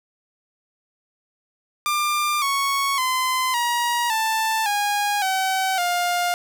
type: tone with pitch steps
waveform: sawtooth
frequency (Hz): 1194 / 1107.6 / 1027.5 / 953.2 / 884.2 / 820.3 / 760.9 / 705.9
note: D6 / C#6 / C6 / A#5 / A5 / G#5 / F#5 / F5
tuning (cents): +28 / -2 / -32 / +38 / +8 / -22 / +48 / +18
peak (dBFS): -16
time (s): 1.86-6.34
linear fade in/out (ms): 0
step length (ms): 560
effects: none